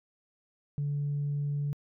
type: tone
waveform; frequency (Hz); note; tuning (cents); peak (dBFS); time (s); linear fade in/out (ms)
sine; 144.3; D3; -30; -27; 0.78-1.73; 0
effects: tanh soft clip ceiling -25 dBFS